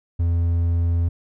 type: tone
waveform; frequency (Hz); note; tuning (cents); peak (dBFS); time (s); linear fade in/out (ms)
triangle; 85; F2; -46; -15; 0.19-1.09; 10
effects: none